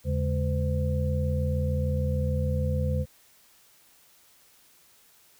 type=tone cluster; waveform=sine; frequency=81.6 / 141.1 / 207.8 / 510 Hz; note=E2 / C#3 / G#3 / C5; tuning=-17 / +31 / +1 / -44 cents; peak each=-26 / -29 / -34 / -33 dBFS; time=0.04-3.06 s; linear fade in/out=50 ms; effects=white hiss -59 dBFS RMS until 5.39 s